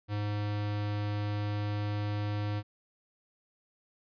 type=tone; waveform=square; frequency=103.83 Hz; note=G#2; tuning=in tune; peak=-31 dBFS; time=0.08-2.63 s; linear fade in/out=50 ms; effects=resampled to 11025 Hz